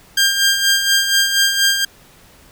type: tone with tremolo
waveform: 15% pulse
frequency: 1598 Hz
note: G6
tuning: 33 cents sharp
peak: -4 dBFS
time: 0.17-1.85 s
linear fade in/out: 5 ms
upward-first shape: sine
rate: 4.2 Hz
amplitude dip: 55%
effects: pink hiss -47 dBFS RMS until 2.51 s